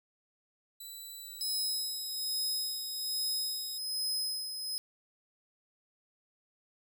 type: tone with pitch glide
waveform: 10% pulse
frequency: 3973 to 3794 Hz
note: B7 to A#7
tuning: +10 to +30 cents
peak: -37 dBFS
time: 0.8-3.78 s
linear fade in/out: 5 ms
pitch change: -80 cents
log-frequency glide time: 1.19-2.31 s
type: tone with tremolo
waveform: sawtooth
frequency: 5080 Hz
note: D#8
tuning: 35 cents sharp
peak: -28 dBFS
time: 1.41-4.78 s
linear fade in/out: 0 ms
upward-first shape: sine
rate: 1.2 Hz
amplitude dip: 55%
effects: none